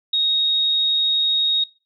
sine tone, 3752 Hz, A#7, 11 cents sharp, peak -16 dBFS, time 0.13-1.64 s, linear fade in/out 5 ms, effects noise-tail reverb RT60 0.3 s tail -20 dB re dry

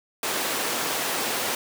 pink high-pass noise, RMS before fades -27 dBFS, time 0.23-1.55 s, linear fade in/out 2 ms, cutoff 360 Hz, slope 12 dB/octave, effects none

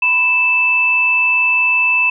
sine tone pair together, 987.8 / 2637 Hz, B5 / E7, 0 / 0 cents, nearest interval octave + perfect fourth, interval 1700 cents, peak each -22 / -11 dBFS, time 0.02-2.1 s, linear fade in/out 5 ms, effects none

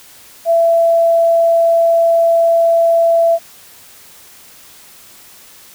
sine tone, 669 Hz, E5, 25 cents sharp, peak -8 dBFS, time 0.45-3.39 s, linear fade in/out 50 ms, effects white hiss -41 dBFS RMS until 5.74 s

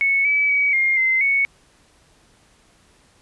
sine tone with pitch steps, 2208 / 2293 / 2268 / 2125 / 2070 / 2217 Hz, C#7 / D7 / C#7 / C7 / C7 / C#7, -7 / -42 / +39 / +26 / -19 / 0 cents, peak -15 dBFS, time 0.01-1.45 s, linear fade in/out 0 ms, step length 240 ms, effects pink hiss -56 dBFS RMS until 3.21 s + resampled to 24000 Hz

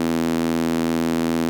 sawtooth tone with high-pass filter, 82.41 Hz, E2, in tune, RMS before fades -21 dBFS, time 0-1.49 s, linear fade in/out 0 ms, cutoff 260 Hz, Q 3.2, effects none

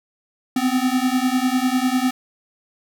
square beating tone pair, 250.8 / 260.8 Hz, B3 / C4, +27 / -5 cents, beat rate 10 Hz, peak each -21 dBFS, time 0.56-2.11 s, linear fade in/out 5 ms, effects none

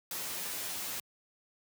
white noise with comb filter, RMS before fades -38 dBFS, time 0.11-1 s, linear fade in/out 2 ms, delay 11 ms, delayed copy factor +0.7, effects high-pass 100 Hz 12 dB/octave

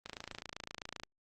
click train, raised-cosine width 0.2 ms, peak -24 dBFS, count 28, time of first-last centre 0.06-1.035 s, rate 27.7 Hz, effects Opus 24 kbps

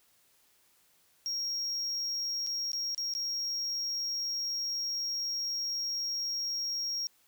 triangle tone with dropouts, 5588 Hz, F8, in tune, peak -30 dBFS, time 1.26-7.07 s, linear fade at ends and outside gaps 0 ms, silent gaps 2.465-2.471 / 2.718-2.732 / 2.947-2.979 / 3.138-3.15 s, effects white hiss -67 dBFS RMS until 7.27 s

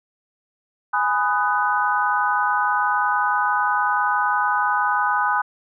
sine chord, G# minor seventh, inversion none, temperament just, 830.6 / 996.7 / 1245.9 / 1495.1 Hz, G#5 / B5 / D#6 / F#6, 0 / +16 / +2 / +18 cents, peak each -23 dBFS, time 0.93-5.42 s, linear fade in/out 10 ms, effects none

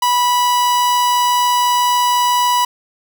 45% pulse tone, 982 Hz, B5, 10 cents flat, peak -12 dBFS, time 0.02-2.65 s, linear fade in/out 5 ms, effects none

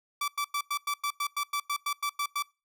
sawtooth tone bursts, 1159 Hz, D6, 23 cents flat, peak -24 dBFS, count 14, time 0.21-2.425 s, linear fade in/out 5 ms, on 70 ms, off 95 ms, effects noise-tail reverb RT60 0.3 s tail -24 dB re dry

